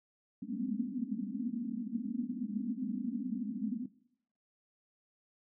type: band-pass noise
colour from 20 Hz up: white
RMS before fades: -37 dBFS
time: 0.42-3.86 s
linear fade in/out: 5 ms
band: 200 to 270 Hz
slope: 96 dB/octave
effects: noise-tail reverb RT60 0.7 s tail -18 dB re dry